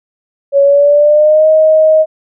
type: tone with pitch glide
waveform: sine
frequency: 559 to 627.5 Hz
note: C#5 to D#5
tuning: +14 to +15 cents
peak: -4 dBFS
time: 0.52-2.06 s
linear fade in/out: 50 ms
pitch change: +201 cents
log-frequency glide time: 0.63-1.48 s
effects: none